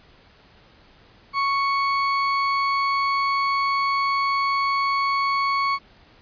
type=tone; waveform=35% pulse; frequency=1108.7 Hz; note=C#6; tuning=in tune; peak=-18 dBFS; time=1.33-5.79 s; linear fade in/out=50 ms; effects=pink hiss -53 dBFS RMS until 6.21 s + resampled to 11025 Hz